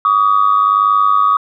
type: tone pair together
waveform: sine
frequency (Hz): 1143.1 / 1244.5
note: D6 / D#6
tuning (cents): -47 / 0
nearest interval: minor second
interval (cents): 147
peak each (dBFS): -11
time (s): 0.05-1.37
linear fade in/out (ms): 2
effects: tanh soft clip ceiling -2 dBFS